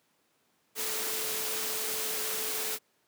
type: tone in noise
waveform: sine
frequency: 436.4 Hz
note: A4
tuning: 14 cents flat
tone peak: -42 dBFS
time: 0.75-2.79 s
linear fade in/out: 50 ms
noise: white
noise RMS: -33 dBFS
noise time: 0.75-2.79 s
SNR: -12 dB
effects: pink hiss -71 dBFS RMS until 3.07 s + high-pass 200 Hz 12 dB/octave